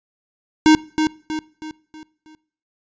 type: tone with echo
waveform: square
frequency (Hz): 311.1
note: D#4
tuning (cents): 0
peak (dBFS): -9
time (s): 0.66-0.75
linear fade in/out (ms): 0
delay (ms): 320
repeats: 5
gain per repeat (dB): -7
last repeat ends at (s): 2.35
effects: noise-tail reverb RT60 0.5 s tail -21 dB re dry + resampled to 16000 Hz